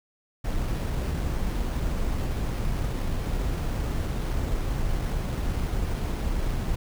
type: noise with sample-and-hold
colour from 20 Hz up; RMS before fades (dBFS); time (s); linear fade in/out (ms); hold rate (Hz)
brown; -27; 0.44-6.76; 10; 7350
effects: none